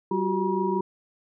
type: tone cluster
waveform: sine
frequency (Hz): 191.9 / 359 / 384.8 / 958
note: G3 / F4 / G4 / A#5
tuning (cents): -37 / +48 / -32 / +47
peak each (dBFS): -28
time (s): 0.11-0.81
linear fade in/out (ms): 5
effects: none